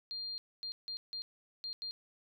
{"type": "tone bursts at uneven times", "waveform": "sine", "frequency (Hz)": 4200, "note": "C8", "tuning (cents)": 6, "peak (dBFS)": -38, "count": 6, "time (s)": [[0.11, 0.38], [0.63, 0.72], [0.88, 0.97], [1.13, 1.22], [1.64, 1.73], [1.82, 1.91]], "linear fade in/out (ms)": 0, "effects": []}